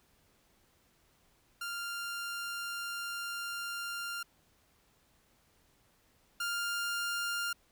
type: tone pair in turn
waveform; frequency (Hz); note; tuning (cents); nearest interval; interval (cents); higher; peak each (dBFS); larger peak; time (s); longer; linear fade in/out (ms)
sawtooth; 1395 / 1400.7; F6 / F6; -2 / +5; unison; 7; second; -33 / -29; second; 1.61-4.23 / 6.4-7.53; first; 5
effects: pink hiss -69 dBFS RMS until 7.71 s